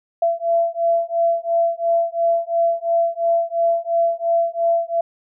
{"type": "beating tone pair", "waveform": "sine", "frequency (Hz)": [673, 675.9], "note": ["E5", "E5"], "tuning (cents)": [36, 43], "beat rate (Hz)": 2.9, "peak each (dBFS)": -19, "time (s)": [0.22, 5.01], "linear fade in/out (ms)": 5, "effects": []}